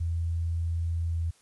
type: tone with pitch glide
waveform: sine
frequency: 83.6 to 83.07 Hz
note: E2 to E2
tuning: +25 to +14 cents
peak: -26 dBFS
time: 0-1.31 s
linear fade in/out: 10 ms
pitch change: -11 cents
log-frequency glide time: 1.08-1.16 s
effects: white hiss -62 dBFS RMS until 1.41 s + resampled to 24000 Hz